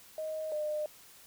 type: tone pair in turn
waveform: sine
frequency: 626 / 605.4 Hz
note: D#5 / D#5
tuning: +10 / -48 cents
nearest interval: minor second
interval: 58 cents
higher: first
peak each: -34 / -31 dBFS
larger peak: second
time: 0.18-0.52 / 0.52-0.86 s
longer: neither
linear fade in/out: 2 ms
effects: white hiss -56 dBFS RMS until 1.26 s